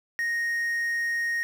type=tone with quantisation; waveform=triangle; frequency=1864.7 Hz; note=A#6; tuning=in tune; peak=-23 dBFS; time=0.19-1.43 s; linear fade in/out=0 ms; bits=8; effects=none